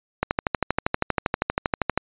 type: click train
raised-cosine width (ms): 0.5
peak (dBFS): -5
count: 23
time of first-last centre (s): 0.23-1.976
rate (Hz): 12.6
effects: resampled to 8000 Hz